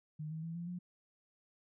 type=tone with pitch steps; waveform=sine; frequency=153.4 / 159.18 / 165.17 / 171.39 / 177.85 Hz; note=D#3 / D#3 / E3 / F3 / F3; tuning=-24 / +40 / +4 / -32 / +32 cents; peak=-39 dBFS; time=0.19-0.79 s; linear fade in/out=10 ms; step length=120 ms; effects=none